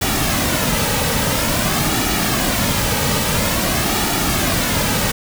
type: noise with flanger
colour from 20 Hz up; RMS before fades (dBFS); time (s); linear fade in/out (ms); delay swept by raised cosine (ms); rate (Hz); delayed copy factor
pink; -18; 0.01-5.12; 10; 1.9 to 2.9; 0.49; -0.5
effects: none